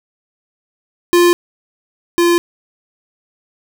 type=tone pair in turn; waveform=square; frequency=349.2 / 344.8 Hz; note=F4 / F4; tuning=0 / -22 cents; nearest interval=unison; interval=22 cents; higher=first; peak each=-8 / -10 dBFS; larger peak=first; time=1.13-1.33 / 2.18-2.38 s; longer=neither; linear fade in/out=0 ms; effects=none